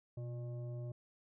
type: tone with frequency modulation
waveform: sine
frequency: 123.47 Hz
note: B2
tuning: in tune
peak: -40 dBFS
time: 0.17-0.92 s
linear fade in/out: 5 ms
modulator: 479 Hz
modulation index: 0.45
effects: none